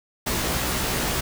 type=noise with comb filter; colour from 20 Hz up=pink; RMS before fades=-25 dBFS; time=0.26-1.21 s; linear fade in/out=10 ms; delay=16 ms; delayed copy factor=+0.7; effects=none